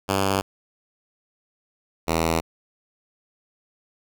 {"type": "tone pair in turn", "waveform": "5% pulse", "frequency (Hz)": [97.2, 81.95], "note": ["G2", "E2"], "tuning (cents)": [-14, -10], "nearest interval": "minor third", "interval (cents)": 296, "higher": "first", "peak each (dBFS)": -9, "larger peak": "neither", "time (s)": [[0.08, 0.42], [2.07, 2.41]], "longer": "neither", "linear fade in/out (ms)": 20, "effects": []}